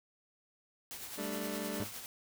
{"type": "noise with tremolo", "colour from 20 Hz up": "white", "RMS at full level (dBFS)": -43, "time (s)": [0.91, 2.06], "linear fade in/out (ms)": 0, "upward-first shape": "triangle", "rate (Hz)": 9.7, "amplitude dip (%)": 50}
{"type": "chord", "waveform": "25% pulse", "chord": "G suspended second", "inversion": "none", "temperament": "just", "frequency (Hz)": [196, 220.5, 294], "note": ["G3", "A3", "D4"], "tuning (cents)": [0, 4, 2], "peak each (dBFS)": -38, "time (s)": [1.17, 1.85], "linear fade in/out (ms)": 20}
{"type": "tone with exponential decay", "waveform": "sawtooth", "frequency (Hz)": 103.83, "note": "G#2", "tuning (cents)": 0, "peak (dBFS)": -32, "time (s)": [1.8, 1.97], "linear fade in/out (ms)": 0, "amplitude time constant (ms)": 35}
{"effects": []}